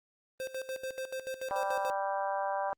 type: tone with tremolo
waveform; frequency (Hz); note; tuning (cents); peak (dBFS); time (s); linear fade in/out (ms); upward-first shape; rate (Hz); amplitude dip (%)
square; 523.3; C5; 0; -35; 0.4-1.9; 0; square; 6.9; 75
type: harmonic tone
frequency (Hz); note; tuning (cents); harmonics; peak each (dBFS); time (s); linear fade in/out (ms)
196; G3; 0; 3 / 4 / 5 / 6 / 7 / 8; -35 / -34 / -36 / -43 / -48 / -43; 1.51-2.73; 0
effects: Opus 32 kbps